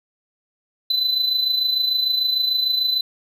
triangle tone with amplitude modulation, 4015 Hz, B7, 28 cents sharp, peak -14 dBFS, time 0.9-3.01 s, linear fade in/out 5 ms, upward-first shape sine, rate 26.7 Hz, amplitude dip 55%, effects none

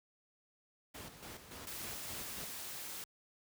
pink noise with tremolo, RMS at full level -48 dBFS, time 0.94-2.45 s, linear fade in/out 10 ms, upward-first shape square, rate 3.5 Hz, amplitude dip 55%
white noise, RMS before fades -45 dBFS, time 1.67-3.04 s, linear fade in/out 2 ms
effects high-pass 60 Hz 12 dB/octave

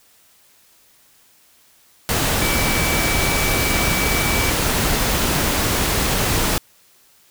sine tone in noise, 2300 Hz, D7, 37 cents flat, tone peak -24 dBFS, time 2.42-4.5 s, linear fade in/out 0 ms, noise pink, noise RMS -19 dBFS, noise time 2.09-6.58 s, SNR -8 dB, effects white hiss -54 dBFS RMS until 7.3 s

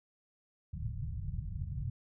white low-pass noise, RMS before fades -38 dBFS, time 0.73-1.9 s, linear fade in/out 5 ms, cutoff 150 Hz, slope 48 dB/octave, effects none

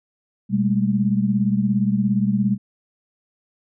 sine tone cluster, 124.6 / 199.4 / 216.6 Hz, B2 / G3 / A3, +16 / +30 / -27 cents, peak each -25 / -18 / -23 dBFS, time 0.49-2.58 s, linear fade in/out 50 ms, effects none

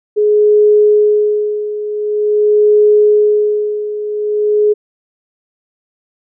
sine tone with tremolo, 420.1 Hz, G#4, 20 cents sharp, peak -5 dBFS, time 0.16-4.74 s, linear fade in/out 20 ms, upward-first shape sine, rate 0.46 Hz, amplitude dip 75%, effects none

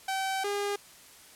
sawtooth tone pair in turn, 769 / 406.1 Hz, G5 / G#4, -33 / -39 cents, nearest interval major seventh, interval 1106 cents, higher first, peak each -25 dBFS, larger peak neither, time 0.08-0.44 / 0.44-0.76 s, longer first, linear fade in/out 5 ms, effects white hiss -53 dBFS RMS until 1.35 s + low-pass 12000 Hz 12 dB/octave

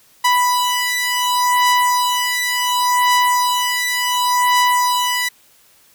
sawtooth beating tone pair, 987.8 / 988.49 Hz, B5 / B5, 0 / +1 cents, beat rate 0.69 Hz, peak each -13 / -14 dBFS, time 0.24-5.29 s, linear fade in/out 10 ms, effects white hiss -52 dBFS RMS until 5.94 s

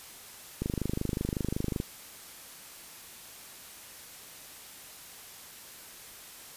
click train, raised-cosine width 3 ms, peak -17 dBFS, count 31, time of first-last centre 0.62-1.801 s, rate 25.4 Hz, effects white hiss -48 dBFS RMS until 6.56 s + resampled to 32000 Hz

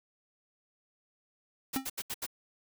white noise bursts, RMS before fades -36 dBFS, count 5, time 1.73-2.265 s, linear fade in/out 10 ms, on 47 ms, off 75 ms
square tone with exponential decay, 266.4 Hz, C4, 31 cents sharp, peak -27 dBFS, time 1.76-1.89 s, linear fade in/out 1 ms, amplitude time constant 28 ms
effects none

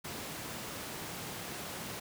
pink high-pass noise, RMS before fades -42 dBFS, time 0.04-2 s, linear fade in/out 10 ms, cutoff 110 Hz, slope 12 dB/octave, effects none

